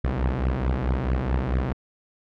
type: beating tone pair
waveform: sawtooth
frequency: 61.74 / 66.34 Hz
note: B1 / C2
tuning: 0 / +25 cents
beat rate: 4.6 Hz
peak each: -21 / -21 dBFS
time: 0.04-1.73 s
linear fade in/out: 5 ms
effects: low-pass 2000 Hz 12 dB/octave